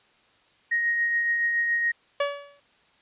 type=tone with tremolo; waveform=sine; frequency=1874 Hz; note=A#6; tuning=9 cents sharp; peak=-20 dBFS; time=0.71-1.92 s; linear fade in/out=10 ms; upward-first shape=triangle; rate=7.1 Hz; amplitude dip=35%
type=tone with exponential decay; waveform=sawtooth; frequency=570 Hz; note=C#5; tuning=48 cents sharp; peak=-16 dBFS; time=2.2-2.6 s; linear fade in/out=5 ms; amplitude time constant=86 ms
effects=white hiss -61 dBFS RMS until 3.01 s + resampled to 8000 Hz